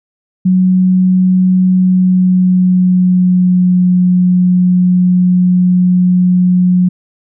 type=tone with pitch glide; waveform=sine; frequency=184.7 to 180.79 Hz; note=F#3 to F#3; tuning=-3 to -40 cents; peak=-6 dBFS; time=0.45-6.89 s; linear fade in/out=10 ms; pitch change=-37 cents; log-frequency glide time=1.71-3.85 s; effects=none